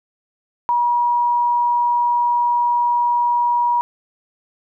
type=tone; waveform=sine; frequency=960 Hz; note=B5; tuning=49 cents flat; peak=-14 dBFS; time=0.69-3.81 s; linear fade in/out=0 ms; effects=none